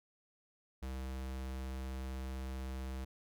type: tone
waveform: square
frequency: 65.41 Hz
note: C2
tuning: in tune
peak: -40 dBFS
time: 0.82-3.05 s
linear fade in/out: 10 ms
effects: none